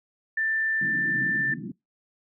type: tone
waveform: sine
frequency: 1776 Hz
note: A6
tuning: 16 cents sharp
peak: -23 dBFS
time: 0.37-1.54 s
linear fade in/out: 5 ms
type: band-pass noise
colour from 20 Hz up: pink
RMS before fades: -35 dBFS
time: 0.81-1.72 s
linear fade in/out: 5 ms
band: 130 to 340 Hz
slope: 96 dB/octave
effects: noise-tail reverb RT60 0.2 s tail -24 dB re dry